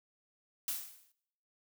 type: noise with exponential decay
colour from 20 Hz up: blue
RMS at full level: -33 dBFS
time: 0.68-1.12 s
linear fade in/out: 2 ms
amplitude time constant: 95 ms
effects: noise-tail reverb RT60 0.8 s tail -23 dB re dry